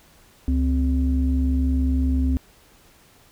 sine tone pair together, 69.3 / 258.9 Hz, C#2 / C4, 0 / -18 cents, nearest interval octave + major seventh, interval 2282 cents, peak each -18 / -22 dBFS, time 0.48-2.37 s, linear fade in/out 0 ms, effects tanh soft clip ceiling -11 dBFS + pink hiss -54 dBFS RMS until 3.31 s

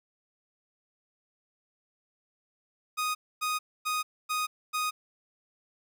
sawtooth tone bursts, 1244 Hz, D#6, 1 cent flat, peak -24 dBFS, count 5, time 2.97-4.91 s, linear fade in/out 20 ms, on 180 ms, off 260 ms, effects none

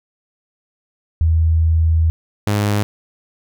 sine / sawtooth tone pair in turn, 81 / 103.36 Hz, E2 / G#2, -30 / -8 cents, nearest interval major third, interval 422 cents, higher second, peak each -11 dBFS, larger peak neither, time 1.21-2.1 / 2.47-2.83 s, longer first, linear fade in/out 0 ms, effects none

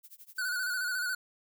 violet noise with tremolo, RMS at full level -49 dBFS, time 0.03-0.76 s, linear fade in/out 20 ms, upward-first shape sine, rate 12 Hz, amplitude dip 95%
square tone with vibrato, 1480 Hz, F#6, in tune, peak -31 dBFS, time 0.38-1.15 s, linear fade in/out 5 ms, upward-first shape square, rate 14 Hz, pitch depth 44 cents each way
effects none

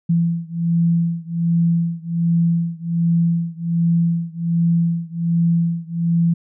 sine beating tone pair, 168 / 169.3 Hz, E3 / E3, +33 / +46 cents, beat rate 1.3 Hz, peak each -18 / -19 dBFS, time 0.09-6.34 s, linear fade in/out 10 ms, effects none

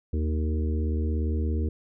harmonic tone with a mistuned harmonic, 77.2 Hz, D#2, 13 cents flat, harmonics 1 / 3 / 4 / 5 / 6, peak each -24 / -34 / -36 / -38 / -40 dBFS, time 0.13-1.69 s, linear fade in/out 5 ms, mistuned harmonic 3, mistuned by -28 cents, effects none

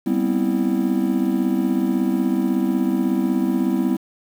triangle chord, C major seventh, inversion second, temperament just, 196.22 / 245.3 / 261.6 / 327 Hz, G3 / B3 / C4 / E4, +2 / -12 / 0 / -14 cents, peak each -21 dBFS, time 0.06-3.97 s, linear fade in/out 10 ms, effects 7-bit

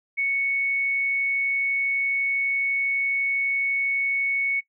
sine tone, 2217 Hz, C#7, in tune, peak -21 dBFS, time 0.17-4.61 s, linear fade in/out 20 ms, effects noise-tail reverb RT60 0.1 s tail -21 dB re dry

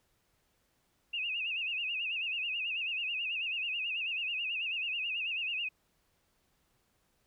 sine tone with vibrato, 2667 Hz, E7, 20 cents sharp, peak -32 dBFS, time 1.13-5.69 s, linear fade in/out 10 ms, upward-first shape sine, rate 9.2 Hz, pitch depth 120 cents each way, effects pink hiss -74 dBFS RMS until 7.26 s

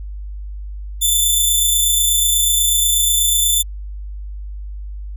10% pulse tone with amplitude modulation, 3525 Hz, A7, 2 cents sharp, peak -4 dBFS, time 1.01-3.63 s, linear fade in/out 20 ms, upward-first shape sine, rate 28.2 Hz, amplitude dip 30%, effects added 50 Hz sine -26 dBFS peak until 5.16 s

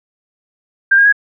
sine tone with pitch steps, 1589 / 1624.3 / 1660.3 Hz, G6 / G#6 / G#6, +23 / -39 / -1 cents, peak -6 dBFS, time 0.91-1.126 s, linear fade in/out 10 ms, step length 72 ms, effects none

